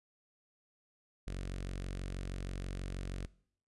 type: tone with notch filter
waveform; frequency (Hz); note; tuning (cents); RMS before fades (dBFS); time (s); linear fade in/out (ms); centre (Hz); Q
sawtooth; 46.25; F#1; 0; -40; 1.27-3.26; 0; 900; 1.4
effects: noise-tail reverb RT60 0.6 s tail -21 dB re dry + resampled to 24000 Hz